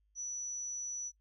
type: tone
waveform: sine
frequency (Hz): 5920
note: F#8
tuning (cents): 0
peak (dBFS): -37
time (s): 0.15-1.12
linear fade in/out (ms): 50
effects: noise-tail reverb RT60 0.1 s tail -23 dB re dry + added 51 Hz sine -70 dBFS peak until 1.2 s